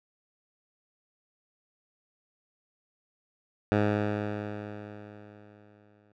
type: tone with exponential decay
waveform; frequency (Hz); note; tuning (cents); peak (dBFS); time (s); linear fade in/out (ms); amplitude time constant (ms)
10% pulse; 104.4; G#2; +10; -13; 3.72-6.12; 0; 520
effects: low-pass 2000 Hz 12 dB/octave